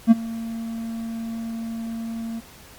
triangle tone with ADSR envelope, 227.6 Hz, A#3, 41 cents flat, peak -4 dBFS, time 0.07-2.41 s, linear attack 43 ms, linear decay 23 ms, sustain -21 dB, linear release 27 ms, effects pink hiss -46 dBFS RMS until 2.78 s + MP3 96 kbps

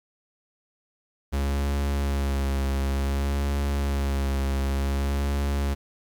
45% pulse tone with vibrato, 69.3 Hz, C#2, in tune, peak -23 dBFS, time 1.32-5.75 s, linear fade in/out 20 ms, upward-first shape sine, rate 0.55 Hz, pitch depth 28 cents each way, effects 10-bit

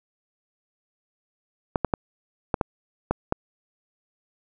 clicks, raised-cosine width 1 ms, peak -7 dBFS, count 7, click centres 1.758 / 1.847 / 1.938 / 2.542 / 2.612 / 3.11 / 3.324 s, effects none

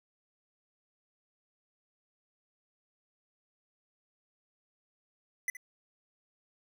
square tone with echo, 2002 Hz, B6, 23 cents sharp, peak -30 dBFS, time 5.48-5.5 s, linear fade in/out 2 ms, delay 69 ms, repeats 1, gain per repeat -14 dB, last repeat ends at 5.569 s, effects none

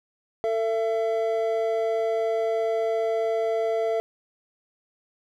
triangle tone pair together, 447.6 / 670.6 Hz, A4 / E5, +30 / +30 cents, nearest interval perfect fifth, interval 700 cents, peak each -23 dBFS, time 0.44-4 s, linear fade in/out 0 ms, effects none

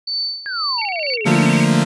sine tone with tremolo, 4523 Hz, C#8, 34 cents sharp, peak -18 dBFS, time 0.07-1.16 s, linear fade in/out 5 ms, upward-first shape sine, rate 2 Hz, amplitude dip 80%
sine exponential sweep, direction down, 1674 to 254.1 Hz, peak -23 dBFS, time 0.46-1.52 s, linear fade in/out 0 ms
sine tone with vibrato, 2486 Hz, D#7, 2 cents flat, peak -23 dBFS, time 0.78-1.65 s, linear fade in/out 5 ms, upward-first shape square, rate 14 Hz, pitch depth 170 cents each way
40% pulse chord, Bb major seventh, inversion first, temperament equal, 146.83 / 174.61 / 220 / 233.1 Hz, D3 / F3 / A3 / Bb3, 0 / 0 / 0 / 0 cents, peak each -17 dBFS, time 1.25-1.85 s, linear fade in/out 20 ms
effects resampled to 24000 Hz

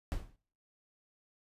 brown noise with exponential decay, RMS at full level -30 dBFS, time 0.12-0.36 s, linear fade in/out 0 ms, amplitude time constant 52 ms, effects noise-tail reverb RT60 0.5 s tail -23 dB re dry + resampled to 32000 Hz

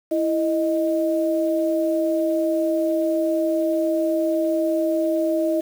sine tone pair together, 329.7 / 622.3 Hz, E4 / D#5, 0 / 0 cents, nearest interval major seventh, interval 1100 cents, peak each -21 dBFS, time 0.11-5.61 s, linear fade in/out 10 ms, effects 7-bit

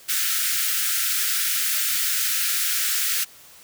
white high-pass noise, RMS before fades -23 dBFS, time 0.08-3.25 s, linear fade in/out 20 ms, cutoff 1300 Hz, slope 96 dB/octave, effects white hiss -48 dBFS RMS until 3.63 s

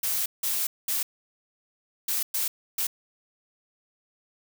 blue noise bursts at uneven times, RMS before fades -27 dBFS, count 6, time 0.03-0.26 / 0.43-0.67 / 0.88-1.03 / 2.08-2.23 / 2.34-2.48 / 2.78-2.87 s, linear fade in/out 5 ms, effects none

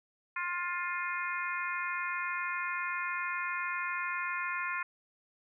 harmonic tone, 352.6 Hz, F4, 17 cents sharp, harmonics 3 / 4 / 5 / 6 / 7, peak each -37 / -38 / -39 / -40 / -40 dBFS, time 0.36-4.83 s, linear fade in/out 5 ms, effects none

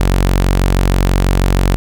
sawtooth tone, 46.19 Hz, F#1, 2 cents flat, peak -6 dBFS, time 0-1.76 s, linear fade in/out 0 ms, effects none

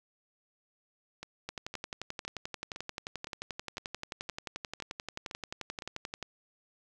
two click trains, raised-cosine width 0.2 ms, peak -20 / -24 dBFS, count 55 / 10, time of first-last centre 1.49-6.227 / 1.23-5.822 s, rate 11.4 / 1.96 Hz, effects none

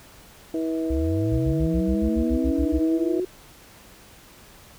harmonic tone, 161.5 Hz, E3, 35 cents flat, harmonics 2 / 3 / 4, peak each -24 / -31 / -34 dBFS, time 0.54-3.2 s, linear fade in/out 2 ms
sine linear sweep, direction up, 61.74 to 370.3 Hz, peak -23 dBFS, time 0.9-3.25 s, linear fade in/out 5 ms
sine tone bursts, 65.1 Hz, C2, 8 cents flat, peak -22 dBFS, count 11, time 1.31-2.8 s, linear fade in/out 20 ms, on 80 ms, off 61 ms
effects pink hiss -49 dBFS RMS until 4.78 s

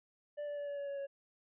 triangle tone with pitch steps, 587.3 / 581.9 / 576.5 / 571.2 / 566 / 560.8 / 555.6 Hz, D5 / D5 / D5 / D5 / C#5 / C#5 / C#5, 0 / -16 / -32 / -48 / +36 / +20 / +4 cents, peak -36 dBFS, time 0.37-1.07 s, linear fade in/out 20 ms, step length 100 ms, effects resampled to 8000 Hz

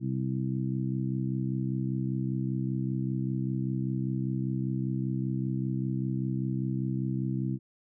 harmonic tone, 65.1 Hz, C2, 8 cents flat, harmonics 2 / 3 / 4 / 5, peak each -30 / -33 / -37 / -37 dBFS, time 0-7.59 s, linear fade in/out 50 ms, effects none

